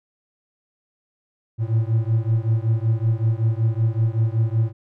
triangle beating tone pair, 110 / 115.3 Hz, A2 / A#2, 0 / -19 cents, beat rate 5.3 Hz, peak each -18 / -19 dBFS, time 1.58-4.73 s, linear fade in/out 50 ms, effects none

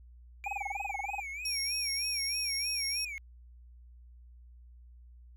triangle tone with vibrato, 2349 Hz, D7, in tune, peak -36 dBFS, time 0.44-3.18 s, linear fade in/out 0 ms, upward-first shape sine, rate 3.2 Hz, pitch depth 140 cents each way
sine tone bursts, 802 Hz, G5, 39 cents sharp, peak -31 dBFS, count 16, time 0.46-1.201 s, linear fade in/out 5 ms, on 21 ms, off 27 ms
35% pulse tone, 5570 Hz, F8, 5 cents flat, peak -29 dBFS, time 1.45-3.05 s, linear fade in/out 5 ms
effects added 60 Hz sine -51 dBFS peak until 5.36 s

